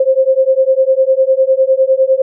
sine beating tone pair, 523.3 / 533.2 Hz, C5 / C5, 0 / +33 cents, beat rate 9.9 Hz, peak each -11 dBFS, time 0-2.22 s, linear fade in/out 5 ms, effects none

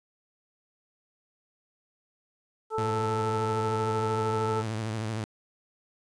harmonic tone, 440 Hz, A4, in tune, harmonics 1 / 2 / 3, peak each -29 / -32 / -34 dBFS, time 2.7-4.64 s, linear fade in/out 50 ms
sawtooth tone with vibrato, 110 Hz, A2, in tune, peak -26 dBFS, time 2.78-5.24 s, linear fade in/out 0 ms, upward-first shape sine, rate 13 Hz, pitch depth 65 cents each way
effects resampled to 22050 Hz + 10-bit

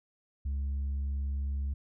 sine tone, 69.3 Hz, C#2, in tune, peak -27 dBFS, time 0.45-1.74 s, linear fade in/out 10 ms, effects tanh soft clip ceiling -29 dBFS

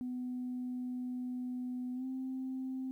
sine tone with pitch glide, 250 to 260.9 Hz, B3 to C4, +21 to -5 cents, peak -35 dBFS, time 0.01-2.91 s, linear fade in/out 0 ms, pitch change +74 cents, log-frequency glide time 1.94-2.05 s, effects tanh soft clip ceiling -32 dBFS + 12-bit

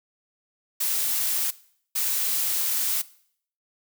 blue noise bursts at uneven times, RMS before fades -25 dBFS, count 2, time 0.8-1.51 / 1.95-3.02 s, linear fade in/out 10 ms, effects noise-tail reverb RT60 0.6 s tail -19 dB re dry

